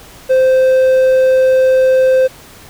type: tone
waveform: triangle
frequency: 520 Hz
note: C5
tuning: 11 cents flat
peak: -5 dBFS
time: 0.29-2.28 s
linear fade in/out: 20 ms
effects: pink hiss -38 dBFS RMS until 2.69 s